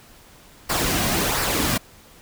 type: noise with flanger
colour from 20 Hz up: pink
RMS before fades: -22 dBFS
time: 0.69-1.78 s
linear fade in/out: 10 ms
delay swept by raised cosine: 0.3 to 2.3 ms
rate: 1.4 Hz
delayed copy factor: -0.5
effects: pink hiss -49 dBFS RMS until 2.21 s